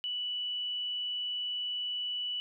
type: tone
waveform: sine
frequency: 2960 Hz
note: F#7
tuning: in tune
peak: -32 dBFS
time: 0.04-2.4 s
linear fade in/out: 0 ms
effects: none